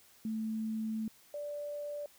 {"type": "tone pair in turn", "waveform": "sine", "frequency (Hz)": [220, 584.6], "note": ["A3", "D5"], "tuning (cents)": [0, -8], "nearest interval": "octave + perfect fourth", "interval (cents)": 1692, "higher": "second", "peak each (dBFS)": [-33, -37], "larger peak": "first", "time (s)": [[0.25, 1.08], [1.34, 2.06]], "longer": "first", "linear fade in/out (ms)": 2, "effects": ["white hiss -62 dBFS RMS until 2.18 s"]}